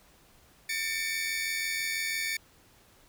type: tone cluster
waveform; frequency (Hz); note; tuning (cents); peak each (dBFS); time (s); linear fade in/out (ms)
sawtooth; 1794 / 2227 / 2313; A6 / C#7 / D7; +33 / +7 / -27; -31; 0.69-2.37; 5
effects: pink hiss -60 dBFS RMS until 3.08 s